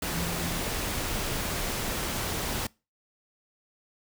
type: tone in noise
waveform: sine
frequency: 170.3 Hz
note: F3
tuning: 43 cents flat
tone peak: -35 dBFS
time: 0.14-0.6 s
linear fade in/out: 5 ms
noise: pink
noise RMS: -31 dBFS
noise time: 0.02-2.67 s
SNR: -7 dB
effects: noise-tail reverb RT60 0.3 s tail -25 dB re dry